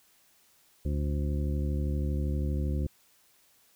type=harmonic tone with a mistuned harmonic; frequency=72.6 Hz; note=D2; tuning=19 cents flat; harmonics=1 / 2 / 3 / 4 / 5 / 7; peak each=-28 / -34 / -38 / -40 / -42 / -45 dBFS; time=0.85-2.87 s; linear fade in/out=5 ms; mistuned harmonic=7; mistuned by=+34 cents; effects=white hiss -64 dBFS RMS until 3.75 s